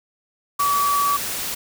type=tone in noise; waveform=sine; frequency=1143 Hz; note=D6; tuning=47 cents flat; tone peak=-17 dBFS; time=0.59-1.17 s; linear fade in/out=10 ms; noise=white; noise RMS=-27 dBFS; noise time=0.59-1.55 s; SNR=+7 dB; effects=none